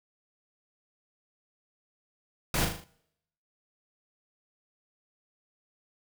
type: noise with echo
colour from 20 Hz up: pink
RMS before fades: -28 dBFS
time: 2.54-2.65 s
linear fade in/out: 2 ms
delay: 38 ms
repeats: 5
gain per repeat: -5 dB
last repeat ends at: 2.84 s
effects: noise-tail reverb RT60 0.8 s tail -23 dB re dry